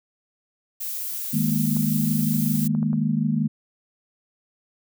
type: noise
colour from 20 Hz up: violet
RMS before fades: -30 dBFS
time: 0.8-2.68 s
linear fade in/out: 10 ms
type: chord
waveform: sine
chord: D# suspended fourth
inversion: none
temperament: equal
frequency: 155.56 / 207.7 / 233.1 Hz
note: D#3 / G#3 / A#3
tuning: 0 / 0 / 0 cents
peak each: -24 dBFS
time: 1.33-3.48 s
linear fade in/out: 10 ms
type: clicks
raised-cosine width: 1 ms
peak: -26 dBFS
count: 4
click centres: 1.767 / 2.75 / 2.829 / 2.931 s
effects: none